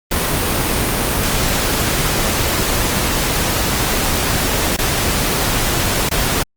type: noise with dropouts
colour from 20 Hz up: pink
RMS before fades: -17 dBFS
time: 0.11-6.43 s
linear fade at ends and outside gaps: 5 ms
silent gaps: 4.766-4.786 / 6.091-6.112 s
effects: Opus 32 kbps